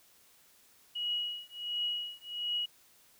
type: tone with tremolo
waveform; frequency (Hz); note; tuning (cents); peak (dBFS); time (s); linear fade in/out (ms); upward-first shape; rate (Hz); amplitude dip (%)
sine; 2907; F#7; -31; -29; 0.95-2.66; 10; triangle; 1.4; 100
effects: white hiss -63 dBFS RMS until 3.19 s